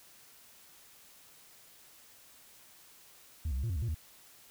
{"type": "tone with pitch steps", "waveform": "sine", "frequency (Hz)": [78.2, 63.7, 67.2, 115.6, 88.5, 71, 116.2, 78.2], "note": ["D#2", "C2", "C2", "A#2", "F2", "C#2", "A#2", "D#2"], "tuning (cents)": [9, -46, 47, -14, 23, 42, -5, 9], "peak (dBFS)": -28, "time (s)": [3.45, 3.946], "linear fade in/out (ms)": 5, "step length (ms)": 62, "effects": ["tanh soft clip ceiling -30 dBFS", "white hiss -58 dBFS RMS until 4.5 s"]}